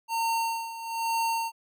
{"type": "tone with tremolo", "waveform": "square", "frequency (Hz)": 913, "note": "A#5", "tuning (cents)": -36, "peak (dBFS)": -25, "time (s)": [0.08, 1.52], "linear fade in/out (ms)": 50, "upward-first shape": "sine", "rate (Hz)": 1.1, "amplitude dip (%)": 75, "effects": []}